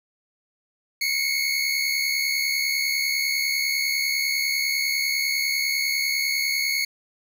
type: tone pair together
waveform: 25% pulse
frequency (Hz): 2156 / 2226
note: C#7 / C#7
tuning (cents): -49 / +7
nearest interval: minor second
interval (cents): 56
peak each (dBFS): -21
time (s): 1.01-6.85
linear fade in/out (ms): 5
effects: none